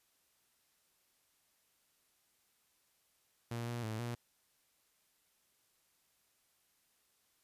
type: tone with pitch steps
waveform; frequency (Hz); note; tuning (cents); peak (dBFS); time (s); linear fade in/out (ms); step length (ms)
sawtooth; 117.6 / 119.4 / 109.8 / 119.4; A#2 / A#2 / A2 / A#2; +16 / +42 / -3 / +42; -34; 3.51-4.15; 5; 160
effects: white hiss -75 dBFS RMS until 7.43 s + resampled to 32000 Hz